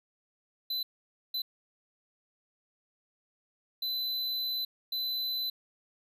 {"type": "tone bursts at uneven times", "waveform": "square", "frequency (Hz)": 4018, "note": "B7", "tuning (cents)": 29, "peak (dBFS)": -31, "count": 4, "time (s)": [[0.7, 0.83], [1.34, 1.42], [3.82, 4.65], [4.92, 5.5]], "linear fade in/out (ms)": 5, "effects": []}